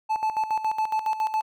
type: tone with tremolo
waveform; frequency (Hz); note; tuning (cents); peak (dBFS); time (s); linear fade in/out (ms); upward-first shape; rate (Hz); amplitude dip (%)
triangle; 871; A5; -18; -19; 0.09-1.42; 20; square; 7.2; 70
effects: none